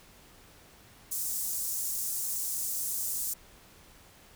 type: high-pass noise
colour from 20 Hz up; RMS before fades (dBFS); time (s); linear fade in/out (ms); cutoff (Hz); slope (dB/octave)
pink; -33; 1.11-3.34; 10; 7000; 24
effects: pink hiss -56 dBFS RMS until 4.35 s